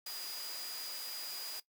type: tone in noise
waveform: sine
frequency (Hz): 4899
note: D#8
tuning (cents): -28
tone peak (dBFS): -44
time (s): 0.06-1.6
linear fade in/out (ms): 5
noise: white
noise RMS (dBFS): -45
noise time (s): 0.06-1.6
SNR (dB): -2
effects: noise-tail reverb RT60 0.1 s tail -17 dB re dry + high-pass 400 Hz 12 dB/octave